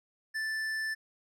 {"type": "tone with tanh clipping", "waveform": "sine", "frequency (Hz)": 1760, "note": "A6", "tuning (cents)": 0, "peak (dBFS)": -33, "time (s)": [0.34, 0.95], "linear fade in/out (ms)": 20, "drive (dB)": 12, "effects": []}